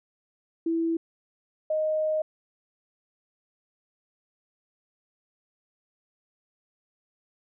sine tone pair in turn, 330 / 621.6 Hz, E4 / D#5, +2 / -2 cents, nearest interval major seventh, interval 1096 cents, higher second, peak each -23 dBFS, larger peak neither, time 0.66-0.97 / 1.7-2.22 s, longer second, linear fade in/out 5 ms, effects none

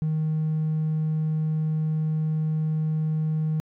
triangle tone, 156.2 Hz, D#3, 7 cents sharp, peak -19 dBFS, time 0.02-3.6 s, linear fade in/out 0 ms, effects tanh soft clip ceiling -18 dBFS

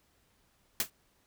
white noise with exponential decay, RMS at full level -25 dBFS, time 0.8-0.9 s, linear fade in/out 2 ms, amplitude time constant 21 ms, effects pink hiss -70 dBFS RMS until 1.26 s

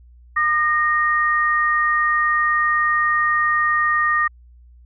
sine tone pair together, 1212 / 1859.7 Hz, D#6 / A#6, -46 / -5 cents, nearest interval perfect fifth, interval 741 cents, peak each -18 dBFS, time 0.36-4.28 s, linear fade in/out 10 ms, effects added 60 Hz sine -44 dBFS peak until 4.85 s

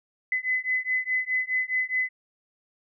sine beating tone pair, 2018 / 2022.8 Hz, B6 / B6, +37 / +41 cents, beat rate 4.8 Hz, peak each -27 / -27 dBFS, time 0.32-2.09 s, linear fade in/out 2 ms, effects none

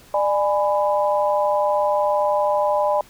sine chord, G# diminished, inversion second, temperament just, 598 / 830.6 / 996.7 Hz, D5 / G#5 / B5, +31 / 0 / +16 cents, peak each -19 / -22 / -23 dBFS, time 0.14-3.01 s, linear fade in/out 2 ms, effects pink hiss -49 dBFS RMS until 3.09 s

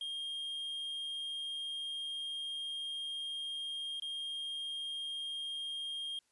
triangle tone with dropouts, 3223 Hz, G7, 47 cents sharp, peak -36 dBFS, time 0.01-6.19 s, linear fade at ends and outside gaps 2 ms, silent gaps 3.999-4.021 s, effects white hiss -75 dBFS RMS until 6.31 s + resampled to 24000 Hz

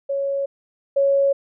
sine tone pair in turn, 554.4 / 554.4 Hz, C#5 / C#5, 0 / 0 cents, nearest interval unison, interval 0 cents, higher neither, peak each -20 / -14 dBFS, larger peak second, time 0.09-0.46 / 0.96-1.33 s, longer neither, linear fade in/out 10 ms, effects none

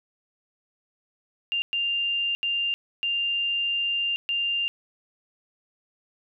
sine tone bursts at uneven times, 2794 Hz, F7, in tune, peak -23 dBFS, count 5, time 1.52-1.62 / 1.73-2.35 / 2.43-2.74 / 3.03-4.16 / 4.29-4.68 s, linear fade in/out 0 ms, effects none

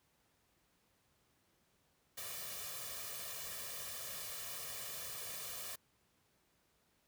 white noise with comb filter, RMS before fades -45 dBFS, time 2.17-5.76 s, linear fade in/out 10 ms, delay 1.7 ms, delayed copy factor +0.75, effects pink hiss -75 dBFS RMS until 7.07 s + high-pass 60 Hz 12 dB/octave

